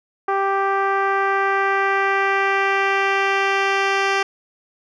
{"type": "tone with low-pass filter sweep", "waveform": "10% pulse", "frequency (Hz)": 392, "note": "G4", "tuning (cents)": 0, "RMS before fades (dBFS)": -19, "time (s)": [0.28, 4.23], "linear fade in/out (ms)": 5, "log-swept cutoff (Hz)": [1100, 4100], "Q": 1.3, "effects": []}